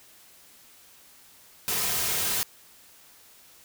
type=noise with comb filter; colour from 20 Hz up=white; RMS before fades=-27 dBFS; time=1.68-2.43 s; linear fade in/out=0 ms; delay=3.5 ms; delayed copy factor=-0.5; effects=white hiss -54 dBFS RMS until 3.64 s